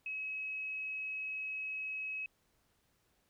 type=tone; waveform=sine; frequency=2561 Hz; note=D#7; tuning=49 cents sharp; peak=-37 dBFS; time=0.06-2.26 s; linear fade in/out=2 ms; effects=pink hiss -75 dBFS RMS until 3.29 s